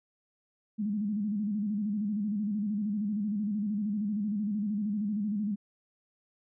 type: tone with vibrato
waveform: sine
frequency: 207.7 Hz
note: G#3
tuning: in tune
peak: -28 dBFS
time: 0.78-5.56 s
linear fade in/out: 20 ms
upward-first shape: square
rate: 13 Hz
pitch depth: 70 cents each way
effects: none